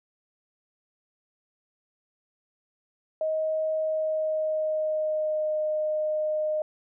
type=tone with pitch glide; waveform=sine; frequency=629 to 615 Hz; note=D#5 to D#5; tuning=+19 to -20 cents; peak=-24 dBFS; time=3.21-6.62 s; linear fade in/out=2 ms; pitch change=-39 cents; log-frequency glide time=3.77-5.59 s; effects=none